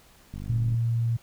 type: click train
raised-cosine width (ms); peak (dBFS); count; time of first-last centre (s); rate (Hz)
5; -25; 21; 0.34-0.743; 49.6
type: tone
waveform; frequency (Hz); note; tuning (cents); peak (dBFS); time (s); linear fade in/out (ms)
sine; 116.2; A#2; -5; -22; 0.49-1.17; 10
effects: pink hiss -56 dBFS RMS until 1.22 s